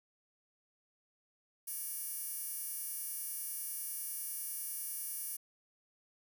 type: tone with high-pass filter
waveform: 15% pulse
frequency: 570 Hz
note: C#5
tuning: 48 cents sharp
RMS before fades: -41 dBFS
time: 1.67-5.37 s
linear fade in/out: 10 ms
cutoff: 11000 Hz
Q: 2
effects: none